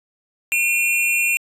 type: tone pair together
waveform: square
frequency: 2419 / 2715 Hz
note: D#7 / F7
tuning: -49 / -50 cents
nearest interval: major second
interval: 199 cents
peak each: -20 dBFS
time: 0.52-1.37 s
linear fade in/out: 0 ms
effects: resampled to 32000 Hz